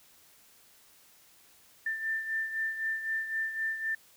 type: beating tone pair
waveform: sine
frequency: 1783 / 1786.9 Hz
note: A6 / A6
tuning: +22 / +26 cents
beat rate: 3.9 Hz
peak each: -31 / -38 dBFS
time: 1.86-3.95 s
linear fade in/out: 5 ms
effects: white hiss -60 dBFS RMS until 4.16 s